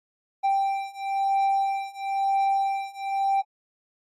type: beating tone pair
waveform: triangle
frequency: 784 / 785 Hz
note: G5 / G5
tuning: 0 / +2 cents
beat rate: 1 Hz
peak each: -24 / -23 dBFS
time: 0.43-3.42 s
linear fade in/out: 20 ms
effects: AAC 48 kbps